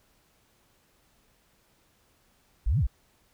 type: exponential two-way sweep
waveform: sine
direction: up then down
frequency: 41.2 to 162.5 to 41.2 Hz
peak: -21 dBFS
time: 2.66-2.87 s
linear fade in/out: 10 ms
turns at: 2.79 s
effects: pink hiss -66 dBFS RMS until 3.33 s